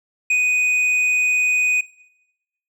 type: tone with hard clipping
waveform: sine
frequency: 2489 Hz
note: D#7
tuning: in tune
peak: -16 dBFS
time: 0.3-1.81 s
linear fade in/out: 5 ms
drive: 5 dB
effects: noise-tail reverb RT60 0.9 s tail -20 dB re dry